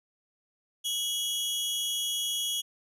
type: tone pair together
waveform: sawtooth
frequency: 2938 / 3320 Hz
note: F#7 / G#7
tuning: -13 / -1 cents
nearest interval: major second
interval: 212 cents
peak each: -33 / -26 dBFS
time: 0.84-2.62 s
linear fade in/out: 20 ms
effects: resampled to 32000 Hz